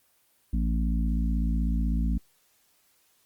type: harmonic tone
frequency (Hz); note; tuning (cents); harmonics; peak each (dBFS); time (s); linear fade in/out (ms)
56.1; A1; +34; 1 / 3 / 4 / 5; -24 / -32 / -32 / -38; 0.53-2.18; 5
effects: white hiss -66 dBFS RMS until 3.25 s + Opus 24 kbps